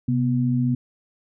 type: tone pair together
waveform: sine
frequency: 129.71 / 245 Hz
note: C3 / B3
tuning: -15 / -14 cents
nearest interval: major seventh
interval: 1101 cents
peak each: -21 dBFS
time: 0.08-0.75 s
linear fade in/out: 5 ms
effects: none